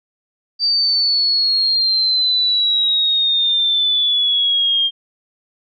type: exponential sweep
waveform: sine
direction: down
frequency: 4658 to 3200 Hz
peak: -13 dBFS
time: 0.59-4.91 s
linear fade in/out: 50 ms
effects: none